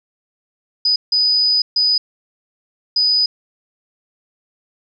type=tone bursts at uneven times; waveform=sine; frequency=4978 Hz; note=D#8; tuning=in tune; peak=-12 dBFS; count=4; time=0.85-0.96 / 1.12-1.62 / 1.76-1.98 / 2.96-3.26 s; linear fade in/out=5 ms; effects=none